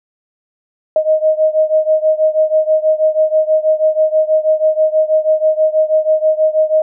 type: beating tone pair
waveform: sine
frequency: 622.3 / 628.5 Hz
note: D#5 / D#5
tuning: 0 / +17 cents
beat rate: 6.2 Hz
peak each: -12 / -14 dBFS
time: 0.96-6.82 s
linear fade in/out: 2 ms
effects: none